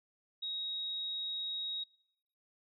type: tone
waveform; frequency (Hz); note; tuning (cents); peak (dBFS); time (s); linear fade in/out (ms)
sine; 3786; A#7; +26; -36; 0.42-1.84; 10
effects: noise-tail reverb RT60 0.8 s tail -23 dB re dry